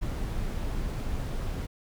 brown noise, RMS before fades -31 dBFS, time 0.01-1.67 s, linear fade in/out 20 ms, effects none

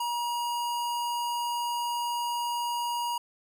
square tone, 954 Hz, A#5, 40 cents sharp, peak -29 dBFS, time 0-3.18 s, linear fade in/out 5 ms, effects none

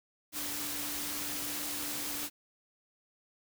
sine tone in noise, 293.3 Hz, D4, 2 cents flat, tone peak -46 dBFS, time 0.32-2.3 s, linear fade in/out 50 ms, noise white, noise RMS -37 dBFS, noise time 0.32-2.3 s, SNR -12 dB, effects none

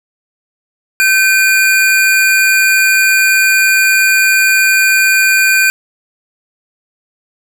square tone pair together, 1541.3 / 2429 Hz, G6 / D#7, -30 / -42 cents, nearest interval minor sixth, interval 788 cents, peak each -11 dBFS, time 1-5.7 s, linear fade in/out 0 ms, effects none

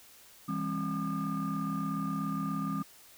sine tone cluster, 164.1 / 201 / 268.2 / 1209 Hz, E3 / G3 / C4 / D6, -8 / +44 / +43 / +50 cents, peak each -35 / -34 / -35 / -36 dBFS, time 0.48-2.83 s, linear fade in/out 10 ms, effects tanh soft clip ceiling -25 dBFS + white hiss -56 dBFS RMS until 3.17 s

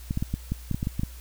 clicks, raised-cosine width 5 ms, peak -14 dBFS, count 11, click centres 0.109 / 0.174 / 0.225 / 0.34 / 0.52 / 0.713 / 0.745 / 0.829 / 0.871 / 0.995 / 1.034 s, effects added 60 Hz sine -40 dBFS peak until 1.2 s + white hiss -50 dBFS RMS until 1.2 s

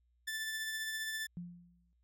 sawtooth tone with tremolo, 1760 Hz, A6, in tune, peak -32 dBFS, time 0.27-1.27 s, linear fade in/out 10 ms, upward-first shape triangle, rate 15 Hz, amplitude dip 35%
sine tone with exponential decay, 174.61 Hz, F3, in tune, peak -38 dBFS, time 1.37-1.93 s, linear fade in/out 0 ms, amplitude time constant 120 ms
effects added 60 Hz sine -70 dBFS peak until 2.03 s

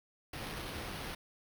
pink noise with sample-and-hold, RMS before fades -42 dBFS, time 0.33-1.15 s, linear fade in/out 5 ms, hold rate 7350 Hz, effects none

